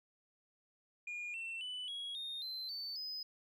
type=tone with pitch steps; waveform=sine; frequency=2429 / 2695 / 2990 / 3318 / 3682 / 4085 / 4533 / 5029 Hz; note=D#7 / E7 / F#7 / G#7 / A#7 / C8 / C#8 / D#8; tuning=-42 / +38 / +17 / -2 / -22 / -42 / +38 / +18 cents; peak=-38 dBFS; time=1.07-3.23 s; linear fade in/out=5 ms; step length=270 ms; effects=tanh soft clip ceiling -39 dBFS